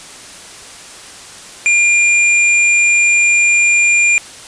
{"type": "tone", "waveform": "square", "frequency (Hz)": 2400, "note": "D7", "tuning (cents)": 37, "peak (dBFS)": -9, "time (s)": [1.66, 4.18], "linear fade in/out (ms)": 0, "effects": ["white hiss -34 dBFS RMS until 4.47 s", "resampled to 22050 Hz"]}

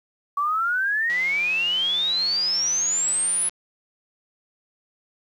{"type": "exponential sweep", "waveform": "sine", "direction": "up", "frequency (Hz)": [1128, 10390], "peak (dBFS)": -20, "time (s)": [0.37, 3.49], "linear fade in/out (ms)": 5}
{"type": "click train", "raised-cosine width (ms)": 0.2, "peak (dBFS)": -22, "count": 425, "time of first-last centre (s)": [1.1, 3.495], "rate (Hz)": 177}
{"effects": ["9-bit"]}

